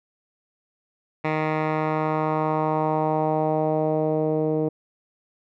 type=tone with low-pass filter sweep; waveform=10% pulse; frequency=155.56 Hz; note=D#3; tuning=in tune; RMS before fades=-23 dBFS; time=1.24-4.69 s; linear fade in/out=10 ms; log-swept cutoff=2000 to 440 Hz; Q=2; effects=none